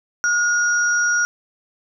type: tone pair together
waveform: sine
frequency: 1431 / 5724 Hz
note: F6 / F8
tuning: +42 / +42 cents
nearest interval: 2 octaves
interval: 2400 cents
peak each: -16 / -23 dBFS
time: 0.24-1.25 s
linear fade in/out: 0 ms
effects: none